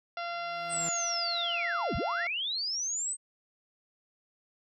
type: harmonic tone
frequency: 688 Hz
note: F5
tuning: 26 cents flat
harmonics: 1 / 2 / 3 / 4 / 5 / 6 / 7 / 8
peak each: -36 / -38 / -44 / -45 / -49 / -51 / -51 / -54 dBFS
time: 0.17-2.27 s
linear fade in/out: 2 ms
type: tone with exponential growth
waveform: sawtooth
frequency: 166.7 Hz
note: E3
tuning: 20 cents sharp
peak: -33 dBFS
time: 0.2-0.89 s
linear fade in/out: 2 ms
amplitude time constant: 150 ms
type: linear two-way sweep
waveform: sine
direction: down then up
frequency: 8372 to 36.51 to 8372 Hz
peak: -30 dBFS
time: 0.69-3.17 s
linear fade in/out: 50 ms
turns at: 1.96 s
effects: none